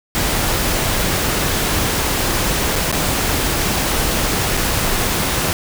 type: noise with dropouts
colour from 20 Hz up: pink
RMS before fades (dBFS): -18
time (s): 0.15-5.53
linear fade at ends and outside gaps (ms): 0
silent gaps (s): 2.756-2.76 / 2.915-2.926 / 4.569-4.573
effects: none